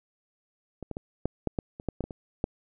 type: clicks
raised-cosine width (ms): 2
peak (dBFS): -24 / -21 / -21 / -13 / -13 / -15 / -26 / -15 / -16 / -21 / -25 / -12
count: 12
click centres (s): 0.827 / 0.913 / 0.969 / 1.256 / 1.473 / 1.588 / 1.799 / 1.887 / 2.007 / 2.04 / 2.108 / 2.441
effects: none